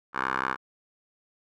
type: tone with band-pass filter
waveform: 10% pulse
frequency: 65.5 Hz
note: C2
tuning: 2 cents sharp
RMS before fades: -29 dBFS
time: 0.13-0.57 s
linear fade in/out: 50 ms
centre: 1300 Hz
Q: 6.2
effects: none